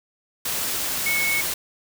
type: tone in noise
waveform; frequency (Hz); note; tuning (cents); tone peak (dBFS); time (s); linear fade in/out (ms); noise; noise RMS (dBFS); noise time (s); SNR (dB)
sine; 2202; C#7; -12; -21; 1.06-1.41; 5; white; -26; 0.45-1.54; +2
effects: none